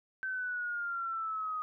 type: exponential sweep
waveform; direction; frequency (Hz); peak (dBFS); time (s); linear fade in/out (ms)
sine; down; 1545 to 1244.5; -33; 0.23-1.62; 0
effects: none